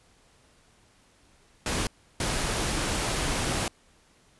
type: noise bursts at uneven times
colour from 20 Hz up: pink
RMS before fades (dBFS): -28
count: 2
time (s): 1.66-1.87 / 2.2-3.68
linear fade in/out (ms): 2
effects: pink hiss -61 dBFS RMS until 4.39 s + resampled to 24000 Hz